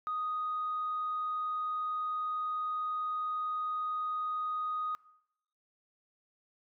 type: tone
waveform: sine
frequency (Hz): 1244.5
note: D#6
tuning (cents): 0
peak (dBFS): -31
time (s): 0.07-4.95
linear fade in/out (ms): 0
effects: noise-tail reverb RT60 0.8 s tail -22 dB re dry + tanh soft clip ceiling -27 dBFS